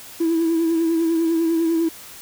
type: tone with vibrato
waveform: triangle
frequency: 329.6 Hz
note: E4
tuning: in tune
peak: -13 dBFS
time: 0.2-1.89 s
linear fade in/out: 10 ms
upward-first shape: triangle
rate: 10 Hz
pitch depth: 45 cents each way
effects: tanh soft clip ceiling -13 dBFS + white hiss -40 dBFS RMS until 2.21 s